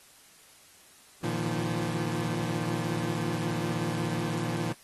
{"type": "chord", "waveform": "25% pulse", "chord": "Bb suspended fourth", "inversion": "none", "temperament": "equal with one note detuned", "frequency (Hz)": [116.54, 155.56, 172.11], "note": ["Bb2", "Eb3", "F3"], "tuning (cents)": [0, 0, -25], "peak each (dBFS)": -30, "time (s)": [1.23, 4.73], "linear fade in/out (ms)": 10, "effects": ["white hiss -56 dBFS RMS until 4.83 s", "AAC 32 kbps"]}